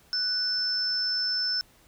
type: tone pair together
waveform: sine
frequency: 1486 / 5292 Hz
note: F#6 / E8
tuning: +7 / +6 cents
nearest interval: octave + minor seventh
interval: 2199 cents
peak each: -35 / -25 dBFS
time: 0.13-1.61 s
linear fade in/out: 0 ms
effects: pink hiss -59 dBFS RMS until 1.87 s